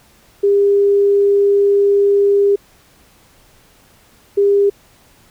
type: tone pair in turn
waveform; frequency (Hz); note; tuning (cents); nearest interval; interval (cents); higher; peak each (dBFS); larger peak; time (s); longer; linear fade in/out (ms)
sine; 402 / 402; G4 / G4; +44 / +44; unison; 0; neither; -9; neither; 0.43-2.56 / 4.37-4.7; first; 10
effects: pink hiss -50 dBFS RMS until 5.3 s